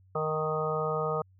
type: harmonic tone with a mistuned harmonic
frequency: 155.56 Hz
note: D#3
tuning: in tune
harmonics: 1 / 3 / 4 / 5 / 6 / 7 / 8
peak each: -35 / -31 / -35 / -38 / -42 / -41 / -33 dBFS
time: 0.15-1.22 s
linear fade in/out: 5 ms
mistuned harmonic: 6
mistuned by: -21 cents
effects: added 94 Hz sine -57 dBFS peak until 1.39 s